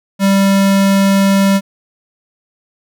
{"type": "tone", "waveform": "square", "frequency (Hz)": 196, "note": "G3", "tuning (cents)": 0, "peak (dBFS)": -9, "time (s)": [0.19, 1.61], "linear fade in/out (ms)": 50, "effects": []}